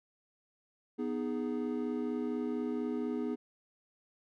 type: chord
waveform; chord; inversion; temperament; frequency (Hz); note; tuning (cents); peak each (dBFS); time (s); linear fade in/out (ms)
triangle; G# minor; first; equal; 246.9 / 311.1 / 415.3; B3 / D#4 / G#4; 0 / 0 / 0; -33 / -36 / -36; 0.98-3.36; 20
effects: none